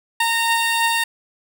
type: beating tone pair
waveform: 15% pulse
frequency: 920 / 923.1 Hz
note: A#5 / A#5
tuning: -23 / -17 cents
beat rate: 3.1 Hz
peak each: -11 / -19 dBFS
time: 0.2-1.04 s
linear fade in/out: 5 ms
effects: none